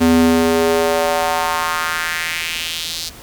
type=tone with high-pass filter sweep; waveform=square; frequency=82.41 Hz; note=E2; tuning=in tune; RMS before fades=-17 dBFS; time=0-3.1 s; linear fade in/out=20 ms; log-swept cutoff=200 to 4600 Hz; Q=2.4; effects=pink hiss -38 dBFS RMS until 3.22 s